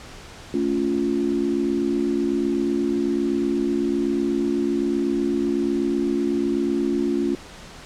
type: chord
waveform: sine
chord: A augmented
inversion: none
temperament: equal with one note detuned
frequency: 220 / 281.2 / 349.2 Hz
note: A3 / C#4 / E#4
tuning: 0 / +25 / 0 cents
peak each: -26 / -23 / -23 dBFS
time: 0.54-7.35 s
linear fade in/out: 2 ms
effects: pink hiss -41 dBFS RMS until 7.85 s + low-pass 7000 Hz 12 dB/octave

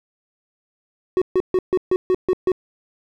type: tone bursts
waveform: triangle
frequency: 370 Hz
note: F#4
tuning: in tune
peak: -12 dBFS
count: 8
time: 1.17-2.518 s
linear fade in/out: 0 ms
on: 46 ms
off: 140 ms
effects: none

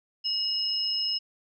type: tone pair together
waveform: sine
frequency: 2897 / 5168 Hz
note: F#7 / E8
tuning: -37 / -35 cents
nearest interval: minor seventh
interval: 1002 cents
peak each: -33 / -26 dBFS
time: 0.24-1.19 s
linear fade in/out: 20 ms
effects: none

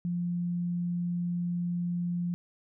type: tone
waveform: sine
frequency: 174.61 Hz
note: F3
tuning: in tune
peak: -28 dBFS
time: 0.05-2.34 s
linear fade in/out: 0 ms
effects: none

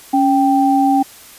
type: tone pair together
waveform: sine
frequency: 277.2 / 784 Hz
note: C#4 / G5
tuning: 0 / 0 cents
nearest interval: octave + tritone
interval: 1800 cents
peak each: -13 dBFS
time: 0.13-1.03 s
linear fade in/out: 10 ms
effects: white hiss -40 dBFS RMS until 1.38 s + resampled to 32000 Hz

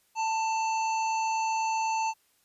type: harmonic tone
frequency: 888 Hz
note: A5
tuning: 16 cents sharp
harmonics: 1 / 3 / 5 / 7 / 8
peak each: -26 / -36 / -44 / -42 / -48 dBFS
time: 0.15-2.14 s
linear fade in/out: 50 ms
effects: white hiss -68 dBFS RMS until 2.44 s + resampled to 32000 Hz

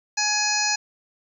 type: harmonic tone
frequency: 840 Hz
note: G#5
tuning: 19 cents sharp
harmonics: 1 / 2 / 3 / 5 / 6 / 7 / 8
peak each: -28 / -28 / -28 / -28 / -28 / -28 / -28 dBFS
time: 0.17-0.76 s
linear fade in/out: 10 ms
effects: 9-bit

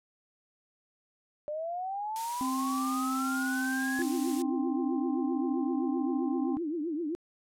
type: linear sweep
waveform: sine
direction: up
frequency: 587.3 to 1696 Hz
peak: -32 dBFS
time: 1.48-4.02 s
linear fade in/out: 0 ms
type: noise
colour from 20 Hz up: blue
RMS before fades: -38 dBFS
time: 2.16-4.42 s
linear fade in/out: 0 ms
type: harmonic tone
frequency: 262.5 Hz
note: C4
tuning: 6 cents sharp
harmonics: 1 / 3 / 4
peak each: -30 / -41 / -47 dBFS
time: 2.41-6.57 s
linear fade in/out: 0 ms
type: tone with vibrato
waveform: sine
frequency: 318.9 Hz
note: D#4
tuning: 43 cents sharp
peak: -30 dBFS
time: 3.99-7.15 s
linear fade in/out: 0 ms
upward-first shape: triangle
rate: 7.7 Hz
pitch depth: 200 cents each way
effects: low-pass 10000 Hz 12 dB/octave

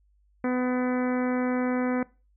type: harmonic tone with a mistuned harmonic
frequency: 251 Hz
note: B3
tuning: 28 cents sharp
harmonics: 1 / 2 / 3 / 4 / 5 / 6 / 7 / 8 / 9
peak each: -25 / -30 / -37 / -39 / -40 / -40 / -43 / -42 / -46 dBFS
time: 0.44-2.03 s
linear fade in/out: 2 ms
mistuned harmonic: 9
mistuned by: +18 cents
effects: noise-tail reverb RT60 0.3 s tail -21 dB re dry + added 50 Hz sine -61 dBFS peak until 2.36 s

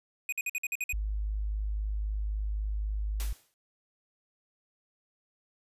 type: tone bursts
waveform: square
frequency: 2487 Hz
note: D#7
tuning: 1 cent flat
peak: -30 dBFS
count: 8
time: 0.29-0.926 s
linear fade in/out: 2 ms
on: 34 ms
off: 52 ms
type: tone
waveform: sine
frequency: 51.91 Hz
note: G#1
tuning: in tune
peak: -29 dBFS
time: 0.93-3.33 s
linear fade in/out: 5 ms
type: noise with exponential decay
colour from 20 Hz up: white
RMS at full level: -38 dBFS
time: 3.2-3.54 s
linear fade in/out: 0 ms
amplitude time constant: 73 ms
effects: resampled to 32000 Hz

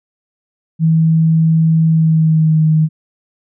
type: tone with pitch glide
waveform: sine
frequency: 161.4 to 156.71 Hz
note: E3 to D#3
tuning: -36 to +13 cents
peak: -8 dBFS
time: 0.79-2.89 s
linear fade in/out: 50 ms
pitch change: -51 cents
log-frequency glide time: 1.87-2.64 s
effects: none

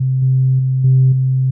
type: tone with level steps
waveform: sine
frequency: 130.81 Hz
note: C3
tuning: in tune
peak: -12 / -9 / -12 / -6 / -11 dBFS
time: 0-1.51 s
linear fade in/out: 10 ms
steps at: 0.22 / 0.59 / 0.84 / 1.12 s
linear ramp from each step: 5 ms
effects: tanh soft clip ceiling -3 dBFS

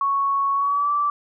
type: tone with pitch glide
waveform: sine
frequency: 1108.7 to 1163.8 Hz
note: C#6 to D6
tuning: 0 to -16 cents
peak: -18 dBFS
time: 0.01-1.1 s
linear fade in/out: 2 ms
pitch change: +84 cents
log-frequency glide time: 0.54-0.91 s
effects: none

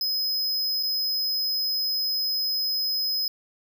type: tone with dropouts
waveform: square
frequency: 5070 Hz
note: D#8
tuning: 32 cents sharp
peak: -24 dBFS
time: 0.01-3.28 s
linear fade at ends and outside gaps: 2 ms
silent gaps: 0.828-0.832 s
effects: none

